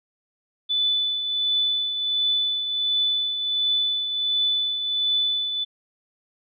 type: tone with tremolo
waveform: sine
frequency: 3491 Hz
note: A7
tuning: 14 cents flat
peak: -18 dBFS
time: 0.69-5.65 s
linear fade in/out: 20 ms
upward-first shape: triangle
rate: 1.4 Hz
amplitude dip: 55%
effects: none